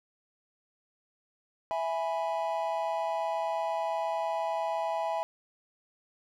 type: chord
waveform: triangle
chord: E major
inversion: none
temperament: equal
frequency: 659.3 / 830.6 / 987.8 Hz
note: E5 / G#5 / B5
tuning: 0 / 0 / 0 cents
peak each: -30 / -31 / -34 dBFS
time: 1.71-5.23 s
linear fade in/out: 0 ms
effects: none